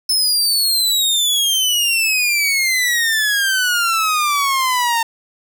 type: exponential sweep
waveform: sawtooth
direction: down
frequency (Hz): 5274 to 907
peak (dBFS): -11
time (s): 0.09-5.03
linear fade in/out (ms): 5
effects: none